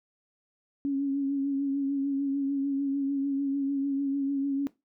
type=tone with vibrato; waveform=sine; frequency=277.2 Hz; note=C#4; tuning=in tune; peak=-25 dBFS; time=0.85-4.67 s; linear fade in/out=0 ms; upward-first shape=triangle; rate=6.7 Hz; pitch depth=40 cents each way; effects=noise-tail reverb RT60 0.2 s tail -17 dB re dry